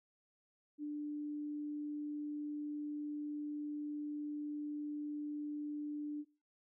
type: tone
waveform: sine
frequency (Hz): 296.1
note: D4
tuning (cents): +14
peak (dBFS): -38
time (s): 0.78-6.25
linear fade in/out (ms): 50
effects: noise-tail reverb RT60 0.3 s tail -20 dB re dry